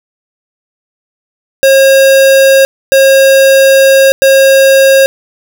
square tone bursts at uneven times, 540 Hz, C#5, 45 cents flat, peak -3 dBFS, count 3, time 1.63-2.65 / 2.92-4.12 / 4.22-5.06 s, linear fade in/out 0 ms, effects none

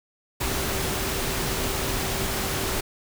sine tone in noise, 386 Hz, G4, 27 cents flat, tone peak -36 dBFS, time 0.4-2.81 s, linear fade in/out 10 ms, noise pink, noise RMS -27 dBFS, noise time 0.4-2.81 s, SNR -12 dB, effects none

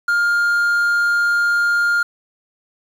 triangle tone with quantisation, 1408 Hz, F6, 14 cents sharp, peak -12 dBFS, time 0.08-2.03 s, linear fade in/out 5 ms, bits 7, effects none

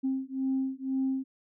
sine beating tone pair, 264.3 / 266.3 Hz, C4 / C4, +18 / +31 cents, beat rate 2 Hz, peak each -30 dBFS, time 0.03-1.24 s, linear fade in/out 20 ms, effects tanh soft clip ceiling -21 dBFS

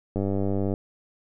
click train, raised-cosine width 2 ms, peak -14 dBFS, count 58, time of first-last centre 0.16-0.739 s, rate 98.5 Hz, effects none

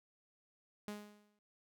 sawtooth tone with exponential decay, 208 Hz, G#3, 3 cents sharp, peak -36 dBFS, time 0.88-1.39 s, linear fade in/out 0 ms, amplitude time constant 110 ms, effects none

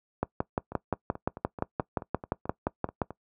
two click trains, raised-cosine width 1 ms, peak -24 / -12 dBFS, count 12 / 17, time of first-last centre 0.72-3.106 / 0.23-3.017 s, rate 4.61 / 5.74 Hz, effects noise-tail reverb RT60 0.1 s tail -21 dB re dry + high-pass 60 Hz 12 dB/octave

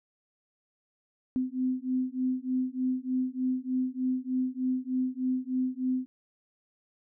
sine beating tone pair, 254.7 / 258 Hz, C4 / C4, -46 / -24 cents, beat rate 3.3 Hz, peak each -30 dBFS, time 1.36-6.06 s, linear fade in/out 0 ms, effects none

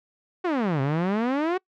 sawtooth exponential two-way sweep, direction down then up, 381 to 130.81 to 381 Hz, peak -18 dBFS, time 0.44-1.58 s, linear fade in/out 10 ms, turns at 0.81 s, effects noise-tail reverb RT60 0.1 s tail -26 dB re dry + low-pass 2000 Hz 12 dB/octave

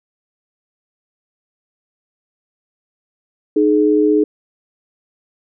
sine tone pair together, 306.8 / 423.1 Hz, D#4 / G#4, -24 / +32 cents, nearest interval tritone, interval 556 cents, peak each -13 dBFS, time 3.56-4.24 s, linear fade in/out 5 ms, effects none

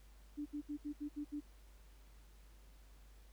sine tone bursts, 293.7 Hz, D4, in tune, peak -39 dBFS, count 7, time 0.37-1.407 s, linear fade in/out 20 ms, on 89 ms, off 69 ms, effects added 50 Hz sine -58 dBFS peak until 3.32 s + pink hiss -69 dBFS RMS until 3.32 s

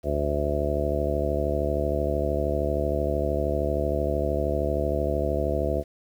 harmonic tone, 73 Hz, D2, 10 cents flat, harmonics 1 / 2 / 3 / 4 / 5 / 6 / 7 / 8 / 9, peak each -28 / -34 / -36 / -34 / -31 / -36 / -30 / -35 / -29 dBFS, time 0.03-5.84 s, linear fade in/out 50 ms, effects 9-bit

